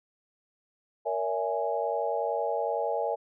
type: chord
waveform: sine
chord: A# half-diminished seventh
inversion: none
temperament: equal with one note detuned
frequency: 466.2 / 568.6 / 659.3 / 830.6 Hz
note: A#4 / C#5 / E5 / G#5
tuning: 0 / +44 / 0 / 0 cents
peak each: -32 dBFS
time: 1.05-3.16 s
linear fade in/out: 20 ms
effects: none